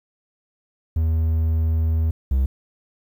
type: tone pair in turn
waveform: triangle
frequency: 80.4 / 66.12 Hz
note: E2 / C2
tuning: -43 / +19 cents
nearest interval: minor third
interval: 338 cents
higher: first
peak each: -15 / -14 dBFS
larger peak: second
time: 0.96-2.11 / 2.31-2.46 s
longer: first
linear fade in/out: 5 ms
effects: 9-bit